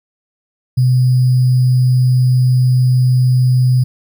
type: tone with sample-and-hold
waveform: sine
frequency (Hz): 126.8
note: B2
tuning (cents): +46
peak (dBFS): -8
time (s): 0.77-3.84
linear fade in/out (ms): 10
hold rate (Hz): 4900
effects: none